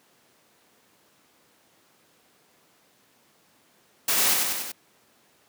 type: noise with echo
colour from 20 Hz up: white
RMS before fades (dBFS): -23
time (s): 4.08-4.34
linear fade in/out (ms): 5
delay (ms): 95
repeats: 4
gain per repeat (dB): -3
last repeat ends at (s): 4.72
effects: pink hiss -61 dBFS RMS until 5.48 s + high-pass 200 Hz 12 dB/octave